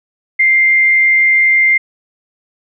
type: tone with frequency modulation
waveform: sine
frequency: 2098 Hz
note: C7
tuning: 4 cents sharp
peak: -7 dBFS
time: 0.39-1.78 s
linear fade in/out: 10 ms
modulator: 83.8 Hz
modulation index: 0.34
effects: none